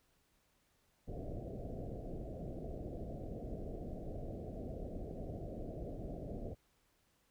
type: low-pass noise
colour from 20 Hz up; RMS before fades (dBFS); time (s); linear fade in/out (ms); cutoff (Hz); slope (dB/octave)
pink; -44; 1.07-6.55; 20; 710; 96
effects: pink hiss -75 dBFS RMS until 7.3 s